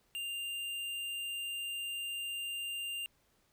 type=tone with tanh clipping; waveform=sine; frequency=2794 Hz; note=F7; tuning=in tune; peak=-38 dBFS; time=0.15-3.06 s; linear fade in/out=0 ms; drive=16 dB; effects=pink hiss -72 dBFS RMS until 3.52 s